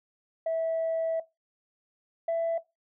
sine tone pair in turn, 653 / 664.4 Hz, E5 / E5, -17 / +13 cents, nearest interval unison, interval 30 cents, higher second, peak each -24 / -23 dBFS, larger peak second, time 0.46-1.2 / 2.28-2.58 s, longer first, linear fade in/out 5 ms, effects noise-tail reverb RT60 0.2 s tail -18 dB re dry + tanh soft clip ceiling -23 dBFS

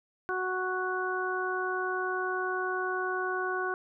harmonic tone, 370 Hz, F#4, in tune, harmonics 1 / 2 / 3 / 4, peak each -33 / -37 / -35 / -33 dBFS, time 0.29-3.74 s, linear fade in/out 0 ms, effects none

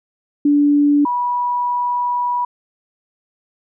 sine tone pair in turn, 290 / 975.4 Hz, D4 / B5, -22 / -22 cents, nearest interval octave + major sixth, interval 2100 cents, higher second, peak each -10 / -16 dBFS, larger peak first, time 0.45-1.05 / 1.05-2.45 s, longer second, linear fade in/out 5 ms, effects none

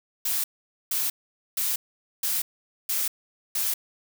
blue noise bursts, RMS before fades -26 dBFS, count 6, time 0.25-3.74 s, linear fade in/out 5 ms, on 190 ms, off 470 ms, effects none

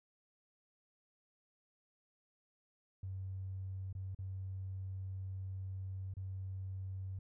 triangle tone with dropouts, 95 Hz, F#2, 46 cents sharp, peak -36 dBFS, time 3.03-7.19 s, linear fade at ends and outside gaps 5 ms, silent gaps 3.928-3.95 / 4.148-4.188 / 6.139-6.168 s, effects tanh soft clip ceiling -38 dBFS

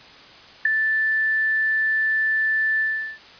sine tone with ADSR envelope, 1760 Hz, A6, in tune, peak -10 dBFS, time 0.65-3.19 s, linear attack 6 ms, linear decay 4 ms, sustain -8 dB, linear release 390 ms, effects white hiss -45 dBFS RMS until 3.39 s + resampled to 11025 Hz

